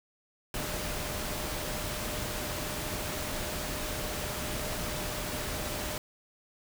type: tone in noise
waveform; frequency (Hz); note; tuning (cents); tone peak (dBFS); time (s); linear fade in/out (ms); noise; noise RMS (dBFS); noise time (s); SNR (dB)
sine; 605; D#5; -49; -43; 0.54-5.98; 2; pink; -35; 0.54-5.98; -11
effects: none